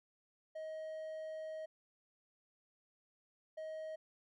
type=tone bursts at uneven times; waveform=triangle; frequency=630 Hz; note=D#5; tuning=21 cents sharp; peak=-40 dBFS; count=2; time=0.55-1.66 / 3.57-3.96 s; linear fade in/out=10 ms; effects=none